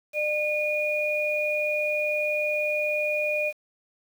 sine tone pair together, 601.4 / 2444 Hz, D5 / D#7, +41 / -32 cents, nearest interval 2 octaves, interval 2427 cents, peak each -26 dBFS, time 0.13-3.53 s, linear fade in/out 50 ms, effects 8-bit

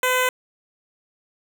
10% pulse tone with notch filter, 507 Hz, B4, 45 cents sharp, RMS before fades -20 dBFS, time 0.03-0.29 s, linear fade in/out 2 ms, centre 4600 Hz, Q 1.5, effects none

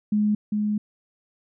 sine tone pair in turn, 210 / 210 Hz, G#3 / G#3, +19 / +19 cents, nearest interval unison, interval 0 cents, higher neither, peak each -18 / -21 dBFS, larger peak first, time 0.12-0.35 / 0.52-0.78 s, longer second, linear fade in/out 5 ms, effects none

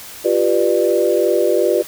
sine chord, G dominant seventh, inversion third, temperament equal with one note detuned, 349.2 / 392 / 493.9 / 595.2 Hz, F4 / G4 / B4 / D5, 0 / 0 / 0 / +23 cents, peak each -18 dBFS, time 0.24-1.83 s, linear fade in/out 20 ms, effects white hiss -35 dBFS RMS until 1.87 s

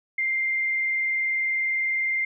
sine tone with vibrato, 2100 Hz, C7, 6 cents sharp, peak -22 dBFS, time 0.18-2.25 s, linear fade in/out 5 ms, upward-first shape sine, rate 20 Hz, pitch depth 22 cents each way, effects none

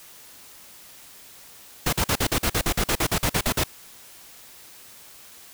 pink noise bursts, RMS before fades -22 dBFS, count 16, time 1.86-3.638 s, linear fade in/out 5 ms, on 68 ms, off 46 ms, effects white hiss -47 dBFS RMS until 5.53 s

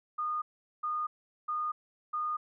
sine tone bursts, 1225 Hz, D#6, 27 cents flat, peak -30 dBFS, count 4, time 0.18-2.37 s, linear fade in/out 10 ms, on 240 ms, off 410 ms, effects none

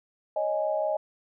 sine chord, C# suspended second, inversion none, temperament equal with one note detuned, 557.3 / 622.3 / 830.6 Hz, C#5 / D#5 / G#5, +9 / 0 / 0 cents, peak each -32 / -26 / -32 dBFS, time 0.36-0.97 s, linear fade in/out 5 ms, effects none

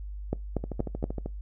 two click trains, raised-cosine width 2 ms, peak -14 / -20 dBFS, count 4 / 9, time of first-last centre 0.33-1.041 / 0.64-1.26 s, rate 4.22 / 12.9 Hz, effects noise-tail reverb RT60 0.2 s tail -23 dB re dry + added 50 Hz sine -35 dBFS peak until 1.41 s

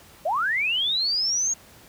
sine linear sweep, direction up, 564 to 6645 Hz, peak -21 dBFS, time 0.25-1.54 s, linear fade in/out 10 ms, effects pink hiss -50 dBFS RMS until 1.88 s + high-pass 60 Hz 12 dB/octave

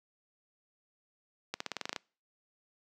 accelerating click train, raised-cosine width 0.2 ms, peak -17 dBFS, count 10, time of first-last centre 1.54-1.962 s, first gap 64 ms, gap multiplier 0.92, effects noise-tail reverb RT60 0.4 s tail -26 dB re dry + high-pass 200 Hz 12 dB/octave

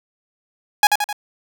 sawtooth tone with echo, 830.6 Hz, G#5, in tune, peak -4 dBFS, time 0.83-0.87 s, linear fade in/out 2 ms, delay 86 ms, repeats 3, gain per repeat -5 dB, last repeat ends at 1.128 s, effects none

